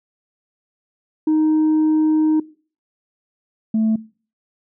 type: tone pair in turn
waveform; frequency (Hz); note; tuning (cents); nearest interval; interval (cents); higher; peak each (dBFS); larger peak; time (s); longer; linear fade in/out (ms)
sine; 311.1 / 220; D#4 / A3; 0 / 0; tritone; 600; first; -11 / -13; first; 1.27-2.4 / 3.74-3.96; first; 5
effects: noise-tail reverb RT60 0.4 s tail -21 dB re dry + tanh soft clip ceiling -12 dBFS